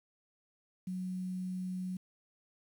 sine tone with quantisation, 184.2 Hz, F#3, 7 cents flat, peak -35 dBFS, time 0.87-1.97 s, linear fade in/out 5 ms, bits 10, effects none

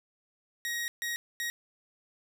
sawtooth tone bursts at uneven times, 1888 Hz, A#6, 22 cents sharp, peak -28 dBFS, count 3, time 0.65-0.88 / 1.02-1.16 / 1.4-1.5 s, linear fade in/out 0 ms, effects none

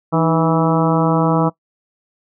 harmonic tone with a mistuned harmonic, 163.6 Hz, E3, 13 cents flat, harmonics 1 / 2 / 3 / 4 / 5 / 6 / 7 / 8, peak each -16 / -19 / -21 / -22 / -23 / -24 / -24 / -25 dBFS, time 0.12-1.5 s, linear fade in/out 20 ms, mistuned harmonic 2, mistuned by -69 cents, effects noise-tail reverb RT60 0.1 s tail -21 dB re dry

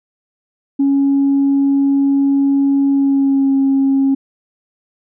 sine tone with pitch glide, 277.2 to 271.7 Hz, C#4 to C#4, 0 to -35 cents, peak -9 dBFS, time 0.79-4.15 s, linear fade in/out 10 ms, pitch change -35 cents, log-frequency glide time 2.9-3.55 s, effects tanh soft clip ceiling -7 dBFS

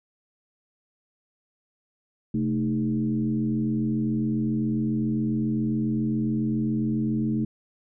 sine tone with frequency modulation, 219.9 Hz, A3, 1 cent flat, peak -22 dBFS, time 2.34-7.45 s, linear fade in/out 5 ms, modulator 87.3 Hz, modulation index 1, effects none

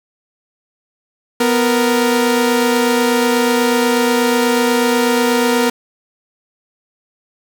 sawtooth tone pair together, 247.2 / 466.2 Hz, B3 / A#4, +2 / 0 cents, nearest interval major seventh, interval 1098 cents, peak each -11 dBFS, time 1.4-5.7 s, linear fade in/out 5 ms, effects 7-bit

